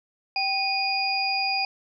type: tone cluster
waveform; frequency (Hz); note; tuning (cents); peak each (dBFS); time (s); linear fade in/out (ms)
sine; 782 / 2472 / 4856; G5 / D#7 / D#8; -4 / -12 / -43; -27; 0.36-1.65; 2
effects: none